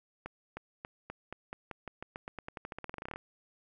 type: accelerating click train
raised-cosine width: 0.5 ms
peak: -25 dBFS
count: 27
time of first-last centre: 0.26-3.16 s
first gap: 310 ms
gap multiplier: 0.9
effects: none